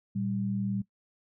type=tone pair together; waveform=sine; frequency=116.54 / 196 Hz; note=A#2 / G3; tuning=0 / 0 cents; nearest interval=major sixth; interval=900 cents; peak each=-34 / -29 dBFS; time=0.15-0.82 s; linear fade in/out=10 ms; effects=noise-tail reverb RT60 0.1 s tail -19 dB re dry